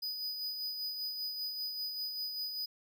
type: tone with tremolo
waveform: square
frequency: 4971 Hz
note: D#8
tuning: 2 cents flat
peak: -35 dBFS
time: 0.02-2.66 s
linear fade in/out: 10 ms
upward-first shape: sine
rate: 5.1 Hz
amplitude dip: 40%
effects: none